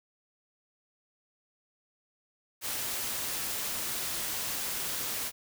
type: noise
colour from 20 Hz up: white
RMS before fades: -34 dBFS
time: 2.61-5.32 s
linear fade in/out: 50 ms
effects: none